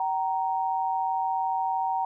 sine tone pair together, 766 / 932.3 Hz, G5 / A#5, -40 / 0 cents, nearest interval minor third, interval 340 cents, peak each -27 dBFS, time 0-2.05 s, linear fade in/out 2 ms, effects none

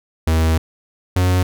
45% pulse tone pair in turn, 80.5 / 91.12 Hz, E2 / F#2, -41 / -26 cents, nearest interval major second, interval 215 cents, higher second, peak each -13 dBFS, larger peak neither, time 0.27-0.58 / 1.16-1.43 s, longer first, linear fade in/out 5 ms, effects none

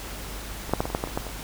clicks, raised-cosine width 1 ms, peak -21 / -6 / -9 / -15 / -21 / -9 / -12 / -20 / -11 / -23 dBFS, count 10, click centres 0.695 / 0.736 / 0.805 / 0.855 / 0.902 / 0.949 / 1.039 / 1.074 / 1.175 / 1.267 s, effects added 50 Hz sine -38 dBFS peak until 1.43 s + pink hiss -38 dBFS RMS until 1.43 s

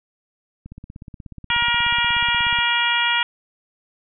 click train, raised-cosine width 5 ms, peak -24 dBFS, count 33, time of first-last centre 0.66-2.588 s, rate 16.6 Hz
harmonic tone, 474.2 Hz, A#4, 30 cents sharp, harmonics 2 / 3 / 4 / 5 / 6 / 7, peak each -24 / -24 / -24 / -24 / -24 / -24 dBFS, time 1.5-3.23 s, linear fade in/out 2 ms
effects none

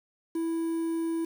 triangle tone with quantisation, 329.6 Hz, E4, in tune, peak -25 dBFS, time 0.35-1.25 s, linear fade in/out 5 ms, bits 8, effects none

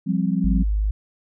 sine chord, F suspended second, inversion none, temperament just, 174.61 / 196.44 / 261.9 Hz, F3 / G3 / C4, 0 / +4 / +2 cents, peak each -22 / -22 / -26 dBFS, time 0.06-0.64 s, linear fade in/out 20 ms
sine tone, 51.91 Hz, G#1, in tune, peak -18 dBFS, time 0.44-0.91 s, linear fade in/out 5 ms
effects none

